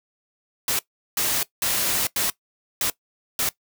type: noise bursts at uneven times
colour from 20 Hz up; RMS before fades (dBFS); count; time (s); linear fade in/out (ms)
white; -23; 6; 0.68-0.79 / 1.17-1.43 / 1.62-2.07 / 2.16-2.3 / 2.81-2.9 / 3.39-3.49; 2
effects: noise-tail reverb RT60 0.1 s tail -19 dB re dry

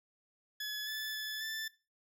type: tone with pitch steps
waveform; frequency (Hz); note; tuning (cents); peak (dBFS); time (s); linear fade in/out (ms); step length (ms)
20% pulse; 1704 / 1738 / 1728 / 1762; G#6 / A6 / A6 / A6; +44 / -22 / -32 / +2; -32; 0.6-1.68; 5; 270
effects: noise-tail reverb RT60 0.3 s tail -18 dB re dry

